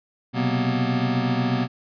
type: tone cluster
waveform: square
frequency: 125.7 / 134 / 187.8 / 237.4 / 251.5 Hz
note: B2 / C3 / F#3 / A#3 / B3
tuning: +31 / +42 / +26 / +32 / +32 cents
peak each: -26 / -33 / -31 / -26 / -27 dBFS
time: 0.33-1.68 s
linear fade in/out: 50 ms
effects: resampled to 11025 Hz